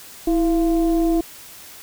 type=tone with frequency modulation; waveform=sine; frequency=329.6 Hz; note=E4; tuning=in tune; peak=-15 dBFS; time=0.27-1.21 s; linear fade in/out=5 ms; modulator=358 Hz; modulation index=0.57; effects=white hiss -41 dBFS RMS until 1.82 s